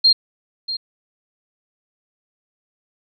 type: tone with echo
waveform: sine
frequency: 4208 Hz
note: C8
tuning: 9 cents sharp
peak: -9 dBFS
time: 0.04-0.13 s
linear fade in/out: 10 ms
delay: 640 ms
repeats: 1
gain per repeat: -13 dB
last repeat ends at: 0.77 s
effects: none